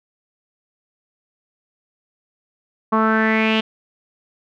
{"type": "tone with low-pass filter sweep", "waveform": "sawtooth", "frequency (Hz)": 220, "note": "A3", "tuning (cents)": 0, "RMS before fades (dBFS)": -17, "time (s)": [2.92, 3.61], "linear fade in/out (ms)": 10, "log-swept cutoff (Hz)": [1100, 3100], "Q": 5.5, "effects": []}